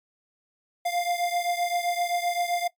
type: beating tone pair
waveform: square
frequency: 698 / 705.7 Hz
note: F5 / F5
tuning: -1 / +18 cents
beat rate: 7.7 Hz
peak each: -27 / -30 dBFS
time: 0.85-2.68 s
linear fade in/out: 10 ms
effects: noise-tail reverb RT60 0.1 s tail -18 dB re dry + MP3 96 kbps